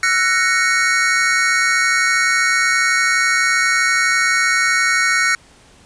square chord, F# dominant seventh, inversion third, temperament equal with one note detuned, 1347.8 / 1480 / 1864.7 / 2217 Hz, E6 / F#6 / A#6 / C#7, +38 / 0 / 0 / 0 cents, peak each -22 / -20 / -19 / -19 dBFS, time 0.03-5.35 s, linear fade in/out 2 ms, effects pink hiss -48 dBFS RMS until 5.85 s + resampled to 22050 Hz

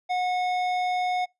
triangle tone with hard clipping, 728 Hz, F#5, 28 cents flat, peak -25 dBFS, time 0.09-1.26 s, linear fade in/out 20 ms, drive 15 dB, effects noise-tail reverb RT60 0.2 s tail -26 dB re dry + resampled to 24000 Hz

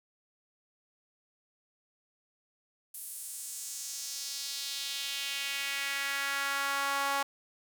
sawtooth tone with high-pass filter sweep, 278.2 Hz, C#4, 6 cents sharp, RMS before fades -35 dBFS, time 2.94-7.23 s, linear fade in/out 5 ms, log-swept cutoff 11000 to 930 Hz, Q 1.9, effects none

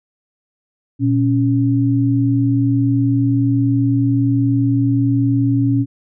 sine tone pair together, 118.8 / 277.5 Hz, A#2 / C#4, +33 / +2 cents, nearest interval octave + minor third, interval 1469 cents, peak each -15 dBFS, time 0.99-5.86 s, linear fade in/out 50 ms, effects none

